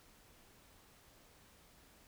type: silence
effects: pink hiss -64 dBFS RMS until 2.07 s